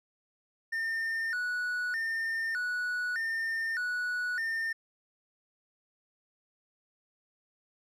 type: tone with vibrato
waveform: triangle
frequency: 1632 Hz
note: G#6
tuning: 31 cents flat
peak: -28 dBFS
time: 0.72-4.73 s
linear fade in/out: 10 ms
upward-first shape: square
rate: 0.82 Hz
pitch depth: 180 cents each way
effects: none